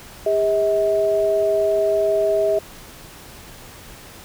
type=tone pair together; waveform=sine; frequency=403.8 / 641 Hz; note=G#4 / E5; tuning=-49 / -49 cents; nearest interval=minor sixth; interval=800 cents; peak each=-20 / -17 dBFS; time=0.26-2.59 s; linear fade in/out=5 ms; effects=pink hiss -41 dBFS RMS until 4.24 s